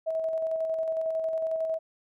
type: tone with tremolo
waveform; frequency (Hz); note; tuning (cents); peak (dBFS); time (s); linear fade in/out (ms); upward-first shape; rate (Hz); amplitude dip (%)
sine; 645; E5; -38; -25; 0.06-1.79; 20; square; 11; 30
effects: none